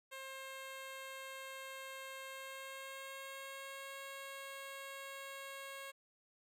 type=tone with pitch glide; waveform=10% pulse; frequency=533 to 546.4 Hz; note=C5 to C#5; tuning=+32 to -25 cents; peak=-38 dBFS; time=0.11-5.92 s; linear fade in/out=20 ms; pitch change=+43 cents; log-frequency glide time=2.26-3.99 s; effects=none